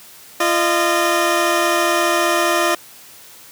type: tone pair together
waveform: 15% pulse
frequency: 343.5 / 612 Hz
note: F4 / D#5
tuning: -29 / -29 cents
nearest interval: minor seventh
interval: 1000 cents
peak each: -11 dBFS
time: 0.4-2.75 s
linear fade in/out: 5 ms
effects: white hiss -42 dBFS RMS until 3.51 s + high-pass 80 Hz 12 dB/octave